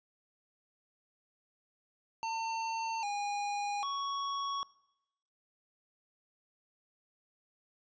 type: tone with pitch steps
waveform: square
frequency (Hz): 903 / 817 / 1115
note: A5 / G#5 / C#6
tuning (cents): +45 / -29 / +10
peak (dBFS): -34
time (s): 2.23-4.63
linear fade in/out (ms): 0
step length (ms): 800
effects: noise-tail reverb RT60 0.9 s tail -22 dB re dry + resampled to 16000 Hz